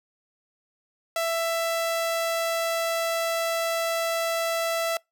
sawtooth tone, 664 Hz, E5, 12 cents sharp, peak -20 dBFS, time 1.16-4.97 s, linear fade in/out 2 ms, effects noise-tail reverb RT60 0.2 s tail -26 dB re dry

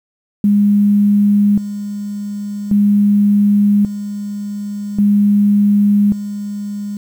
sine tone with tremolo, 204.6 Hz, G#3, 26 cents flat, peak -8 dBFS, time 0.44-6.97 s, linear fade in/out 2 ms, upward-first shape square, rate 0.44 Hz, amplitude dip 75%, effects 7-bit

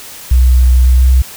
sine tone with pitch glide, 62.7 to 64.09 Hz, B1 to C2, +27 to -35 cents, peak -4 dBFS, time 0.31-1.22 s, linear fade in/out 5 ms, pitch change +38 cents, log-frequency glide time 0.91-1.08 s, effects white hiss -31 dBFS RMS until 1.36 s

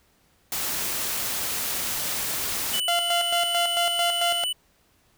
white noise, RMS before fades -28 dBFS, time 0.52-2.8 s, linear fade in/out 2 ms
square tone, 2977 Hz, F#7, 10 cents sharp, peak -25 dBFS, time 2.73-4.53 s, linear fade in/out 10 ms
sawtooth tone with tremolo, 692 Hz, F5, 16 cents flat, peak -18 dBFS, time 2.88-4.44 s, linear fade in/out 2 ms, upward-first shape square, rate 4.5 Hz, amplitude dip 60%
effects pink hiss -63 dBFS RMS until 5.17 s

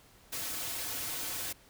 white noise with comb filter, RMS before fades -37 dBFS, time 0.32-1.53 s, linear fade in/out 10 ms, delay 5 ms, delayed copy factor -0.75, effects pink hiss -60 dBFS RMS until 1.69 s

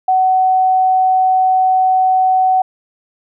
sine tone, 750 Hz, F#5, 23 cents sharp, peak -9 dBFS, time 0.08-2.62 s, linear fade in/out 5 ms, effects none

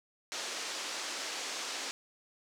white band-pass noise, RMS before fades -39 dBFS, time 0.32-1.91 s, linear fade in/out 0 ms, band 280 to 6800 Hz, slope 24 dB/octave, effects none

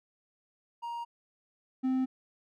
triangle tone pair in turn, 940 / 259.8 Hz, A#5 / C4, +14 / -12 cents, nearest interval octave + minor seventh, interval 2226 cents, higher first, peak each -33 / -24 dBFS, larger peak second, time 0.82-1.05 / 1.83-2.06 s, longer neither, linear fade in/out 20 ms, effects none

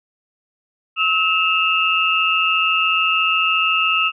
sine tone cluster, 1288 / 2623 / 2797 Hz, E6 / E7 / F7, -41 / -9 / +2 cents, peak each -19 dBFS, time 0.96-4.12 s, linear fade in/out 50 ms, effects none

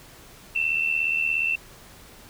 sine tone pair together, 2630 / 2707 Hz, E7 / E7, -5 / +45 cents, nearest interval unison, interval 50 cents, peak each -26 / -23 dBFS, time 0.55-1.56 s, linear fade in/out 10 ms, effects pink hiss -48 dBFS RMS until 2.29 s

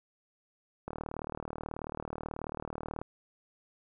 click train, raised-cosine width 1 ms, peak -23 dBFS, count 83, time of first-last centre 0.88-3.015 s, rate 38.4 Hz, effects none

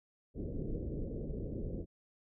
pink low-pass noise, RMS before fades -39 dBFS, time 0.34-1.86 s, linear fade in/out 50 ms, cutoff 520 Hz, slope 48 dB/octave, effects none

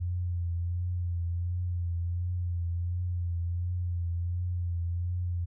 sine tone with vibrato, 87.31 Hz, F2, in tune, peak -28 dBFS, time 0-5.46 s, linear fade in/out 20 ms, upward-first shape triangle, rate 1.4 Hz, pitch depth 44 cents each way, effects none

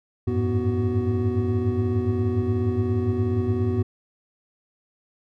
triangle tone cluster, 91.5 / 101.4 / 108.5 / 245.3 / 373.6 Hz, F#2 / G#2 / A2 / B3 / F#4, -19 / -41 / -24 / -12 / +17 cents, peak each -25 dBFS, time 0.27-3.83 s, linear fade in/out 10 ms, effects none

